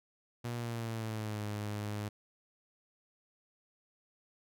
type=tone with pitch glide; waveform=sawtooth; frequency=119.4 to 104.55 Hz; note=A#2 to G#2; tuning=+42 to +12 cents; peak=-32 dBFS; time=0.44-2.09 s; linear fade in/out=10 ms; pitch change=-230 cents; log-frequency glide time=0.56-1.45 s; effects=none